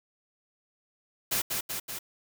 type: noise with echo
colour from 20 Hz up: white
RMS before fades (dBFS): -28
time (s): 1.31-1.42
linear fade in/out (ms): 10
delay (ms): 190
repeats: 3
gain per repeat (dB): -3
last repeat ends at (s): 1.99
effects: none